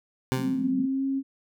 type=tone with exponential decay; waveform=20% pulse; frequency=129.8 Hz; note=C3; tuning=13 cents flat; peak=-16 dBFS; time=0.32-0.71 s; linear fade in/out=0 ms; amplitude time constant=84 ms
type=band-pass noise; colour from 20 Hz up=pink; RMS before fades=-33 dBFS; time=0.35-0.87 s; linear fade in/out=20 ms; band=170 to 270 Hz; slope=96 dB/octave
type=tone with pitch glide; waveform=sine; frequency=263 to 270.6 Hz; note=C4 to C#4; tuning=+9 to -42 cents; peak=-24 dBFS; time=0.38-1.23 s; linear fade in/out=50 ms; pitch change=+49 cents; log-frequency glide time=0.74-1.06 s
effects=none